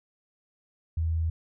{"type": "tone", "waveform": "sine", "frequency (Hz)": 81.4, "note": "E2", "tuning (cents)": -21, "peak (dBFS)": -24, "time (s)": [0.97, 1.3], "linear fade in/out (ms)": 5, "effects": []}